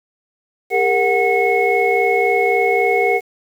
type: tone cluster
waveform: sine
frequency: 402.6 / 466.3 / 739 / 2186 Hz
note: G4 / A#4 / F#5 / C#7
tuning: +46 / +1 / -2 / -25 cents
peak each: -18 dBFS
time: 0.7-3.21 s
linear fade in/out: 50 ms
effects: tanh soft clip ceiling -2 dBFS + 7-bit